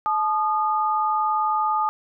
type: tone pair together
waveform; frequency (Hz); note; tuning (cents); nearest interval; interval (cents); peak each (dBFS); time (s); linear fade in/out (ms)
sine; 862.8 / 1225; A5 / D#6; -34 / -27; tritone; 607; -22; 0.06-1.89; 0
effects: none